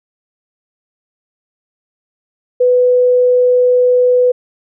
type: tone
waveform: sine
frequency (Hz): 497.1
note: B4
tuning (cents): +11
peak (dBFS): -7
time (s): 2.6-4.32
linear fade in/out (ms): 10
effects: none